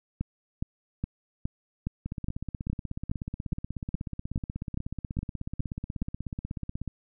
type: two click trains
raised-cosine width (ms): 5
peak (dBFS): -21 / -17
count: 80 / 15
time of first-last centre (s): 2.06-6.877 / 0.21-6.019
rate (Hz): 16.4 / 2.41
effects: none